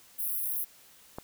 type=high-pass noise; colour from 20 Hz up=white; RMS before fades=-32 dBFS; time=0.18-0.65 s; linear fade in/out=20 ms; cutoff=10000 Hz; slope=96 dB/octave
type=click; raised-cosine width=1 ms; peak=-23 dBFS; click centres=1.185 s
effects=white hiss -57 dBFS RMS until 1.23 s